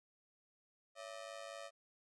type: ring-modulated tone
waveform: sawtooth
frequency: 615 Hz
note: D#5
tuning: 20 cents flat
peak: -40 dBFS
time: 0.95-1.71 s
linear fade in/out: 50 ms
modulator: 52.2 Hz
effects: resampled to 22050 Hz